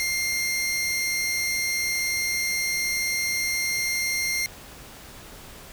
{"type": "tone pair together", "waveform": "sawtooth", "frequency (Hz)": [2109, 5630], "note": ["C7", "F8"], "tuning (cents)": [13, 13], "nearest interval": "octave + perfect fourth", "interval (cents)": 1700, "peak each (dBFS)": [-21, -29], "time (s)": [0, 4.46], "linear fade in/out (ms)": 0, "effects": ["pink hiss -44 dBFS RMS until 5.72 s"]}